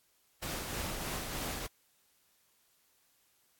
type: noise with tremolo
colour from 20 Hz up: pink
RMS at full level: -37 dBFS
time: 0.42-1.67 s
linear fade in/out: 10 ms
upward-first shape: triangle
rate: 3.2 Hz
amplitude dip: 35%
effects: white hiss -71 dBFS RMS until 3.59 s + AAC 64 kbps